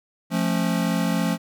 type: chord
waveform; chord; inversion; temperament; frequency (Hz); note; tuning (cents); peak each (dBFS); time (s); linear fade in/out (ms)
square; F augmented; none; just; 174.61 / 218.3 / 272.8; F3 / A3 / C#4; 0 / -13 / -28; -24 / -26 / -28; 0.3-1.38; 50
effects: none